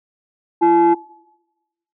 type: tone pair together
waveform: sine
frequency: 340 / 855.9 Hz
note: F4 / A5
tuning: -46 / -48 cents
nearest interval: octave + major third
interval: 1598 cents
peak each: -11 dBFS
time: 0.61-0.95 s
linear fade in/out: 20 ms
effects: noise-tail reverb RT60 1.0 s tail -23 dB re dry + tanh soft clip ceiling -6 dBFS